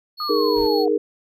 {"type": "tone", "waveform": "triangle", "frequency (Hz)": 4350, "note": "C#8", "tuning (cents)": -33, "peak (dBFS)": -25, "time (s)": [0.17, 0.86], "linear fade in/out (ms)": 50}
{"type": "linear sweep", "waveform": "sine", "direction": "down", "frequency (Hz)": [1244.5, 718], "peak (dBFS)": -25, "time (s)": [0.2, 0.88], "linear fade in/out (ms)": 2}
{"type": "chord", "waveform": "sine", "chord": "D# suspended fourth", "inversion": "none", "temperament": "equal", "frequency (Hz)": [311.1, 415.3, 466.2], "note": ["D#4", "G#4", "A#4"], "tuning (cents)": [0, 0, 0], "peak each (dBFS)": [-23, -20, -20], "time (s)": [0.29, 0.98], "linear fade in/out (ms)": 10}
{"type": "noise", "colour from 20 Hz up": "brown", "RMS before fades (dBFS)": -36, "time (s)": [0.56, 0.68], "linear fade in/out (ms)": 10}
{"effects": []}